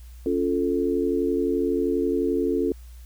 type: chord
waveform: sine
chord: Db augmented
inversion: none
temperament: equal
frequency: 277.2 / 349.2 / 440 Hz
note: Db4 / F4 / A4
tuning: 0 / 0 / 0 cents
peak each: -25 dBFS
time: 0.26-2.72 s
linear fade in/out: 2 ms
effects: added 60 Hz sine -40 dBFS peak until 3.05 s + white hiss -57 dBFS RMS until 3.05 s

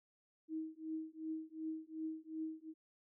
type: tone with tremolo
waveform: sine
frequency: 317.3 Hz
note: D#4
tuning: 34 cents sharp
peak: -37 dBFS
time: 0.48-2.74 s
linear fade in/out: 50 ms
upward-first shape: triangle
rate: 2.7 Hz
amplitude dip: 100%
effects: none

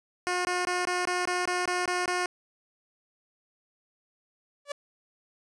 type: tone bursts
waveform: 10% pulse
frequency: 359.3 Hz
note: F4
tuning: 49 cents sharp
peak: -18 dBFS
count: 10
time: 0.27-2.259 s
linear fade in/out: 0 ms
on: 180 ms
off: 21 ms
type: tone with exponential growth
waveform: sawtooth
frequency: 575 Hz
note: D5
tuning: 37 cents flat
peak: -24 dBFS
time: 4.65-4.72 s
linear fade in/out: 5 ms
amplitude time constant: 15 ms
effects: resampled to 22050 Hz

